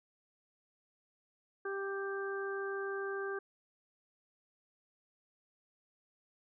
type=harmonic tone; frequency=393.3 Hz; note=G4; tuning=6 cents sharp; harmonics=1 / 2 / 3 / 4; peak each=-37 / -49 / -45 / -42 dBFS; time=1.65-3.39 s; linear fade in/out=5 ms; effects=none